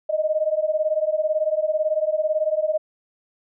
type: beating tone pair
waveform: sine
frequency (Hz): 611 / 629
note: D#5 / D#5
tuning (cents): -32 / +19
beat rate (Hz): 18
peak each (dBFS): -22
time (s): 0.09-2.78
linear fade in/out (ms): 10
effects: none